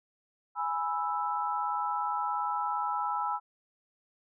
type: chord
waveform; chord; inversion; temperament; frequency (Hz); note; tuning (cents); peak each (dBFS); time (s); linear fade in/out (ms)
sine; E major; first; equal; 830.6 / 987.8 / 1318.5; G#5 / B5 / E6; 0 / 0 / 0; -33; 0.55-3.4; 50
effects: none